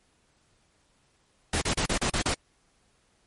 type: noise bursts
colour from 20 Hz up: pink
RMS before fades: -26 dBFS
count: 7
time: 1.53-2.342 s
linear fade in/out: 5 ms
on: 86 ms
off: 35 ms
effects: pink hiss -67 dBFS RMS until 3.26 s + MP3 48 kbps